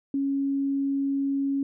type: tone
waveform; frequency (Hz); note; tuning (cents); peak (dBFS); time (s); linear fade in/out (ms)
sine; 276.2; C#4; -6; -23; 0.14-1.63; 2
effects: none